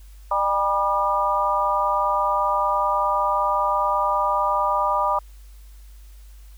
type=harmonic tone with a mistuned harmonic; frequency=200.5 Hz; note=G3; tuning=39 cents sharp; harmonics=3 / 4 / 5 / 6; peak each=-26 / -26 / -22 / -23 dBFS; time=0.31-5.19 s; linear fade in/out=5 ms; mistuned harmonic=5; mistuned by=-52 cents; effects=added 50 Hz sine -41 dBFS peak until 6.57 s + white hiss -57 dBFS RMS until 6.57 s